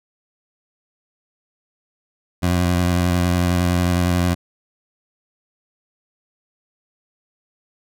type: tone with vibrato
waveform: 20% pulse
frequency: 88.5 Hz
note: F2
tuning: 23 cents sharp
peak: -11 dBFS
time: 2.42-4.35 s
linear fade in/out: 20 ms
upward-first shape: square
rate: 11 Hz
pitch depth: 20 cents each way
effects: none